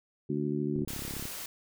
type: harmonic tone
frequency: 73.42 Hz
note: D2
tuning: in tune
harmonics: 2 / 3 / 4 / 5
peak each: -34 / -34 / -34 / -34 dBFS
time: 0.29-0.85 s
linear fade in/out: 10 ms
type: click train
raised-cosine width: 3 ms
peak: -27 dBFS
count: 18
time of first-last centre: 0.76-1.254 s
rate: 34.4 Hz
type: noise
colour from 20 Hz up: white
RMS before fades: -40 dBFS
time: 0.88-1.46 s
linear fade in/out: 2 ms
effects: none